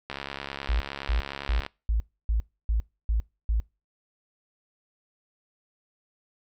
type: click train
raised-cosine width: 0.3 ms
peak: -17 dBFS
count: 110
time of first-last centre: 0.1-1.664 s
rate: 69.7 Hz
type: tone bursts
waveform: sine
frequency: 55 Hz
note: A1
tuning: in tune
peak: -21 dBFS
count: 8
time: 0.69-3.6 s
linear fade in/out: 0 ms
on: 110 ms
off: 290 ms
effects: noise-tail reverb RT60 0.3 s tail -25 dB re dry